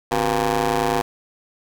15% pulse ring-modulated tone, 110 Hz, A2, in tune, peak -9 dBFS, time 0.11-1.02 s, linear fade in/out 10 ms, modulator 591 Hz, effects none

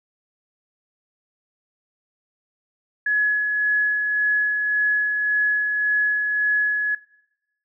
sine tone with tremolo, 1692 Hz, G#6, 32 cents sharp, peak -17 dBFS, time 3.06-6.95 s, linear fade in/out 5 ms, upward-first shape sine, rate 1.8 Hz, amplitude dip 35%, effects noise-tail reverb RT60 0.9 s tail -21 dB re dry

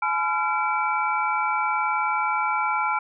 sine tone cluster, 851 / 1010 / 1370 / 2310 Hz, G#5 / B5 / F6 / D7, +42 / +39 / -34 / -29 cents, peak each -26 / -28 / -25 / -29 dBFS, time 0.02-2.99 s, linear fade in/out 5 ms, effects none

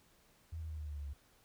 sine tone with pitch steps, 81.5 / 79.5 / 77.55 / 75.65 / 73.79 / 71.98 / 70.22 Hz, E2 / D#2 / D#2 / D#2 / D2 / D2 / C#2, -19 / +38 / -5 / -48 / +9 / -34 / +23 cents, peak -40 dBFS, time 0.52-1.136 s, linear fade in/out 10 ms, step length 88 ms, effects pink hiss -68 dBFS RMS until 1.44 s

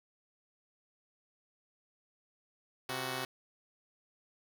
5% pulse tone pair together, 130.81 / 371.8 Hz, C3 / F#4, 0 / +8 cents, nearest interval octave + tritone, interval 1808 cents, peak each -27 / -27 dBFS, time 2.89-3.25 s, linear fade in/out 2 ms, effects none

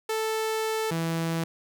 sawtooth tone pair in turn, 440 / 164.81 Hz, A4 / E3, 0 / 0 cents, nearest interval octave + perfect fourth, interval 1700 cents, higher first, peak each -22 / -22 dBFS, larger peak neither, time 0.09-0.91 / 0.91-1.44 s, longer first, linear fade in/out 5 ms, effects none

